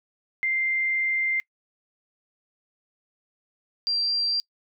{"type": "tone pair in turn", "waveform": "sine", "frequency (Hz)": [2093, 4726], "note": ["C7", "D8"], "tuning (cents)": [0, 10], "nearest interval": "octave + major second", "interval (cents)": 1410, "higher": "second", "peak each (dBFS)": -22, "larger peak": "neither", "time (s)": [[0.43, 1.4], [3.87, 4.4]], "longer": "first", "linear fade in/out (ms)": 0, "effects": ["noise-tail reverb RT60 0.1 s tail -25 dB re dry"]}